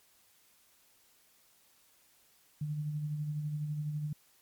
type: tone with tremolo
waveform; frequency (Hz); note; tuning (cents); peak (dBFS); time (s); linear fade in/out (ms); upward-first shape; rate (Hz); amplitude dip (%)
sine; 150; D3; +37; -31; 2.61-4.13; 5; sine; 12; 40
effects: white hiss -66 dBFS RMS until 4.41 s + MP3 96 kbps